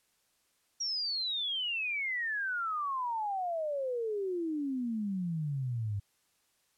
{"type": "exponential sweep", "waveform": "sine", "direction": "down", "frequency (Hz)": [5700, 98], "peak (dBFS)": -31, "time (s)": [0.8, 6], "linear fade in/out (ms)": 10, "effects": ["white hiss -73 dBFS RMS until 6.77 s", "low-pass 12000 Hz 12 dB/octave"]}